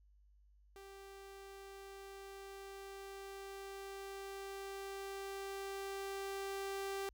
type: tone with level ramp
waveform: sawtooth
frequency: 392 Hz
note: G4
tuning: in tune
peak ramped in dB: -49 to -35 dBFS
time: 0.76-7.09 s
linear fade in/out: 0 ms
effects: added 50 Hz sine -64 dBFS peak until 7.13 s